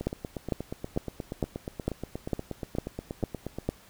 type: two click trains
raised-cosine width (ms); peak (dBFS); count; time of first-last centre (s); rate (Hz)
2; -13 / -20; 9 / 31; 0.07-3.69 / 0.01-3.586; 2.21 / 8.39
effects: pink hiss -55 dBFS RMS until 3.89 s